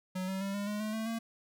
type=tone with pitch steps; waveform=square; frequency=185.3 / 190.84 / 196.55 / 202.4 / 208.5 / 214.7 / 221.1 / 227.7 Hz; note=F#3 / G3 / G3 / G#3 / G#3 / A3 / A3 / A#3; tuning=+3 / -46 / +5 / -44 / +7 / -42 / +9 / -40 cents; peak=-34 dBFS; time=0.15-1.19 s; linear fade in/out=10 ms; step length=130 ms; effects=none